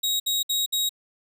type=tone bursts; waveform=sawtooth; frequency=3800 Hz; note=A#7; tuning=33 cents sharp; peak=-19 dBFS; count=4; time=0.03-0.893 s; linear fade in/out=10 ms; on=170 ms; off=61 ms; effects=none